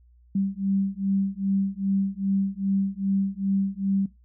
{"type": "beating tone pair", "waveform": "sine", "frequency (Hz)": [194.2, 196.7], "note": ["G3", "G3"], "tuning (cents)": [-16, 6], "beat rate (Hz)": 2.5, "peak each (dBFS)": -26, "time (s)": [0.35, 4.06], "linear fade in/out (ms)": 5, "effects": ["noise-tail reverb RT60 0.2 s tail -18 dB re dry", "added 60 Hz sine -53 dBFS peak until 4.24 s"]}